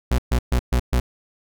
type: tone bursts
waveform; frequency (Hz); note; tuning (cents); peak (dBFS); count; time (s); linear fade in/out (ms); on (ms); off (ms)
40% pulse; 61.4; B1; -9; -15; 5; 0.11-1; 5; 74; 130
effects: none